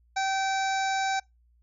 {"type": "harmonic tone with a mistuned harmonic", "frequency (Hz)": 773, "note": "G5", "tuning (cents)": -24, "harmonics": [1, 2, 3, 5, 6, 7, 8, 9], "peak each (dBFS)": [-26, -32, -36, -38, -45, -42, -44, -42], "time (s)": [0.16, 1.2], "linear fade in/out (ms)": 10, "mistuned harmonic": 8, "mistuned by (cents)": 15, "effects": ["noise-tail reverb RT60 0.2 s tail -26 dB re dry", "added 59 Hz sine -60 dBFS peak until 1.62 s"]}